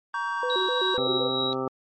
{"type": "chord", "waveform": "triangle", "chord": "G diminished", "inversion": "first", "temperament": "just", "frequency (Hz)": [940.8, 1128.9, 1568], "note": ["Bb5", "Db6", "G6"], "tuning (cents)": [16, 31, 0], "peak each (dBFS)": -29, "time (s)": [0.14, 0.97], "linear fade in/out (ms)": 2}
{"type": "tone with vibrato", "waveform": "sine", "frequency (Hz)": 431.3, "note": "A4", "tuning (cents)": -35, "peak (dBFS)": -26, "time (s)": [0.43, 1.29], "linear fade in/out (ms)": 2, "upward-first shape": "square", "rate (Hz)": 3.9, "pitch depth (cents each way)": 250}
{"type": "tone with tremolo", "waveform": "sine", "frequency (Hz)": 3849, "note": "B7", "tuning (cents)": -45, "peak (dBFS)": -25, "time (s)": [0.5, 1.53], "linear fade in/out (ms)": 0, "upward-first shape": "sine", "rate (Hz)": 3.5, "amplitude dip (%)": 35}
{"type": "harmonic tone", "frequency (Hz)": 130.81, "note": "C3", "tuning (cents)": 0, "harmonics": [1, 2, 3, 4, 5, 6, 7, 9, 10], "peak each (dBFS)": [-39, -32, -30, -33, -42, -37, -42, -35, -38], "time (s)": [0.98, 1.68], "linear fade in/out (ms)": 0}
{"effects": ["MP3 32 kbps"]}